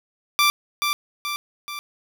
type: tone with echo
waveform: 15% pulse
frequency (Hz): 1174.7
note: D6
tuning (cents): 0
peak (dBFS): -9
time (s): 0.39-0.5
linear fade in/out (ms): 0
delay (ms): 430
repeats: 3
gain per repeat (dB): -5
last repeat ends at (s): 1.79
effects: none